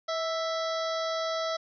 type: harmonic tone with a mistuned harmonic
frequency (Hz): 660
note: E5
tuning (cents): +2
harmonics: 1 / 2 / 3 / 5 / 6 / 7 / 8 / 9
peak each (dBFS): -30 / -34 / -41 / -42 / -41 / -45 / -43 / -48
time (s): 0.08-1.57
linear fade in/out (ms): 10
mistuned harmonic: 1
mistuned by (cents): -33
effects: none